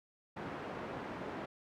pink band-pass noise, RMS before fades -43 dBFS, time 0.36-1.46 s, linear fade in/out 10 ms, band 170 to 1500 Hz, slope 12 dB/octave, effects none

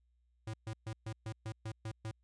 square tone bursts, 110 Hz, A2, in tune, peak -39 dBFS, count 9, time 0.47-2.113 s, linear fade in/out 5 ms, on 67 ms, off 130 ms, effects added 60 Hz sine -70 dBFS peak until 2.23 s + resampled to 22050 Hz

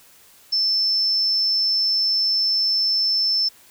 sine tone, 5300 Hz, E8, 9 cents sharp, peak -17 dBFS, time 0.52-3.49 s, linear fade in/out 10 ms, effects white hiss -51 dBFS RMS until 3.7 s

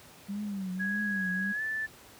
sine tone with vibrato, 196 Hz, G3, in tune, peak -32 dBFS, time 0.28-1.53 s, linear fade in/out 20 ms, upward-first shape triangle, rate 1.7 Hz, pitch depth 130 cents each way
sine tone with pitch glide, 1661.2 to 1755.9 Hz, G#6 to A6, 0 to -4 cents, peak -30 dBFS, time 0.79-1.87 s, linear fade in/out 20 ms, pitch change +96 cents, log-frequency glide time 1.53-1.62 s
effects pink hiss -53 dBFS RMS until 2.19 s + high-pass 80 Hz 12 dB/octave

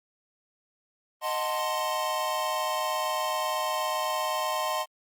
square chord, D# diminished seventh, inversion none, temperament equal with one note detuned, 622.3 / 740 / 889.7 / 1046.5 Hz, D#5 / F#5 / A5 / C6, 0 / 0 / +19 / 0 cents, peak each -33 / -36 / -35 / -31 dBFS, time 1.21-4.86 s, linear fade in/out 50 ms, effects Opus 32 kbps

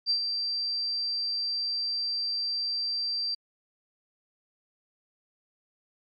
sine tone with ADSR envelope, 4699 Hz, D8, in tune, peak -21 dBFS, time 0.06-3.35 s, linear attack 42 ms, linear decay 88 ms, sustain -6 dB, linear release 9 ms, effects MP3 96 kbps

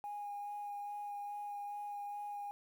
sine tone with vibrato, 820 Hz, G#5, 22 cents flat, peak -39 dBFS, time 0.04-2.51 s, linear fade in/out 0 ms, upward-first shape sine, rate 2.4 Hz, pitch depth 11 cents each way, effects tanh soft clip ceiling -37 dBFS + 11-bit

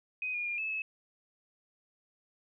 sine tone with pitch steps, 2508 / 2432 / 2410 / 2607 / 2591 Hz, D#7 / D#7 / D7 / E7 / E7, +13 / -40 / +44 / -20 / -30 cents, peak -32 dBFS, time 0.22-0.82 s, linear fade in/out 2 ms, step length 120 ms, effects none

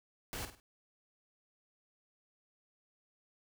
pink noise with echo, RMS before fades -41 dBFS, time 0.33-0.45 s, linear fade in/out 0 ms, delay 50 ms, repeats 3, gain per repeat -9 dB, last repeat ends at 0.6 s, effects none

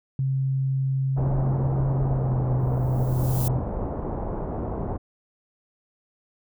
sine tone with pitch glide, 134 to 127.29 Hz, C3 to C3, +42 to -47 cents, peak -21 dBFS, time 0.19-3.59 s, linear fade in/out 2 ms, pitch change -89 cents, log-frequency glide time 2.06-2.43 s
pink low-pass noise, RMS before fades -29 dBFS, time 1.16-4.98 s, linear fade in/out 20 ms, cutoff 890 Hz, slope 24 dB/octave
violet noise with exponential growth, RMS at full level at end -29 dBFS, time 2.6-3.48 s, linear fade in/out 2 ms, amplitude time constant 190 ms
effects none

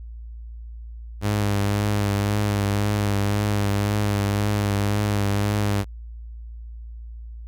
sawtooth tone with vibrato, 102.4 Hz, G#2, 24 cents flat, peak -16 dBFS, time 1.21-5.85 s, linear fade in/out 50 ms, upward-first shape triangle, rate 1.9 Hz, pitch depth 37 cents each way, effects added 57 Hz sine -34 dBFS peak until 7.47 s

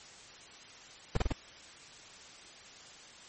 brown noise bursts, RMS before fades -26 dBFS, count 4, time 1.15-1.323 s, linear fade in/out 5 ms, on 20 ms, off 31 ms, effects white hiss -52 dBFS RMS until 3.28 s + MP3 32 kbps

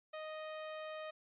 sawtooth tone, 622.3 Hz, D#5, in tune, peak -39 dBFS, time 0.13-1.11 s, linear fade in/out 10 ms, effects resampled to 8000 Hz

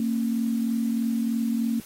sine tone pair together, 228.4 / 271.6 Hz, A#3 / C#4, -35 / -35 cents, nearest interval minor third, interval 300 cents, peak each -23 / -30 dBFS, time 0-1.8 s, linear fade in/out 2 ms, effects white hiss -47 dBFS RMS until 1.85 s + AAC 48 kbps

